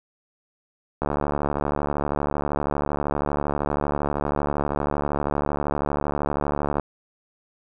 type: click train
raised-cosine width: 1 ms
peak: -10 dBFS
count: 421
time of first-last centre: 1.02-6.797 s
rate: 72.7 Hz
effects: none